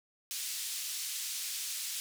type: band-pass noise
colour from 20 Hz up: white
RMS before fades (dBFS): -38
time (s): 0.31-2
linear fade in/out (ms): 0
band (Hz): 3100 to 10000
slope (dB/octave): 12
effects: none